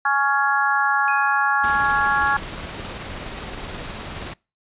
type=harmonic tone; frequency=278.6 Hz; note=C#4; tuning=9 cents sharp; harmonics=3 / 4 / 5 / 6; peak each=-22 / -22 / -22 / -22 dBFS; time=0.05-2.37 s; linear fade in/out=5 ms
type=tone with exponential decay; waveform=sine; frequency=2489 Hz; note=D#7; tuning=in tune; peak=-29 dBFS; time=1.08-2 s; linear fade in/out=0 ms; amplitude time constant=200 ms
type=noise with tremolo; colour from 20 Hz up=pink; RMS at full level=-31 dBFS; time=1.63-4.34 s; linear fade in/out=10 ms; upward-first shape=sine; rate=19 Hz; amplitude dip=25%
effects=noise-tail reverb RT60 0.3 s tail -25 dB re dry + resampled to 8000 Hz